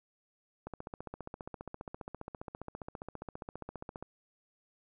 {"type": "click train", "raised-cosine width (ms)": 1, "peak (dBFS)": -27, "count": 51, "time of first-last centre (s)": [0.67, 4.026], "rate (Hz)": 14.9, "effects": []}